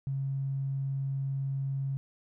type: tone with tanh clipping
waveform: triangle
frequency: 136.3 Hz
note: C#3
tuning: 29 cents flat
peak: -29 dBFS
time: 0.07-1.97 s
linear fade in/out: 0 ms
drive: 3 dB
effects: none